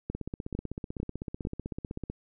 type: two click trains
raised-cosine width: 3 ms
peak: -19 / -22 dBFS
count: 4 / 32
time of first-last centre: 0.1-1.451 / 0.15-2.1 s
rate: 2.22 / 15.9 Hz
effects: none